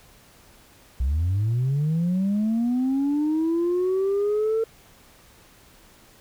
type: linear sweep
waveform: sine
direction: up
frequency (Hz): 60 to 452.5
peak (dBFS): -18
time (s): 1-4.64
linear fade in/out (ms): 5
effects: tanh soft clip ceiling -18 dBFS + pink hiss -53 dBFS RMS until 6.2 s